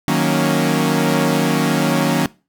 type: chord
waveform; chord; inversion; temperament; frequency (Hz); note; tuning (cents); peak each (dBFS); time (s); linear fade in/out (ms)
sawtooth; D# minor seventh; none; equal with one note detuned; 155.56 / 184.36 / 233.1 / 277.2; D#3 / F#3 / A#3 / C#4; 0 / -6 / 0 / 0; -16; 0.08-2.26; 0
effects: noise-tail reverb RT60 0.3 s tail -21 dB re dry